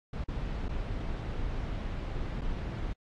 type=noise with dropouts; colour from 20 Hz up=brown; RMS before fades=-34 dBFS; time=0.13-2.93 s; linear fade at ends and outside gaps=5 ms; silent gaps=0.241-0.283 / 0.684-0.69 / 2.412-2.416 s; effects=low-pass 4000 Hz 12 dB/octave + AAC 48 kbps